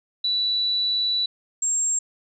sine tone pair in turn, 3951 / 7474 Hz, B7 / A#8, 0 / +4 cents, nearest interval major seventh, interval 1104 cents, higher second, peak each -20 dBFS, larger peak neither, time 0.24-1.26 / 1.62-1.99 s, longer first, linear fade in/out 5 ms, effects none

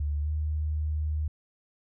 sine tone with pitch glide, 73.42 to 76.45 Hz, D2 to D#2, 0 to -30 cents, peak -26 dBFS, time 0-1.28 s, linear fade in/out 5 ms, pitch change +70 cents, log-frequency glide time 0.22-0.29 s, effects none

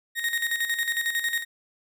35% pulse tone with tremolo, 1864.7 Hz, A#6, in tune, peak -21 dBFS, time 0.15-1.45 s, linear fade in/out 50 ms, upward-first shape square, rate 11 Hz, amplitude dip 60%, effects none

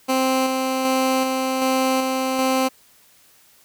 15% pulse tone with tremolo, 261.8 Hz, C4, 1 cent sharp, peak -11 dBFS, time 0.08-2.69 s, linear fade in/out 20 ms, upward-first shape square, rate 1.3 Hz, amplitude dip 30%, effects white hiss -54 dBFS RMS until 3.64 s

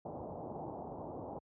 white low-pass noise, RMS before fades -44 dBFS, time 0.05-1.39 s, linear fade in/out 5 ms, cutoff 890 Hz, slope 48 dB/octave, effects high-pass 80 Hz 12 dB/octave

